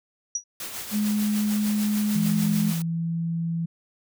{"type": "tone with exponential decay", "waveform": "sine", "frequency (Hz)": 5800, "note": "F#8", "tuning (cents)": -35, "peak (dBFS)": -20, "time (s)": [0.35, 0.44], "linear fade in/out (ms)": 5, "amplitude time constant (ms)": 19}
{"type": "noise with tremolo", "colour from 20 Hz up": "white", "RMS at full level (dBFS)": -33, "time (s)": [0.6, 2.82], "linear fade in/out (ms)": 2, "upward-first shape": "sine", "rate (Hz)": 6.7, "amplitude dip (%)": 45}
{"type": "tone", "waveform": "sine", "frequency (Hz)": 210, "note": "G#3", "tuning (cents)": 19, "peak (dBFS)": -21, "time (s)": [0.91, 2.74], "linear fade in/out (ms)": 50}
{"type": "tone with pitch glide", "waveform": "sine", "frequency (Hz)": [164.81, 166.63], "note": ["E3", "E3"], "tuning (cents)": [0, 19], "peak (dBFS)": -24, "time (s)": [2.15, 3.66], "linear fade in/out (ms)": 10, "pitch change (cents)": 19, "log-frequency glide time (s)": [2.48, 3.16]}
{"effects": []}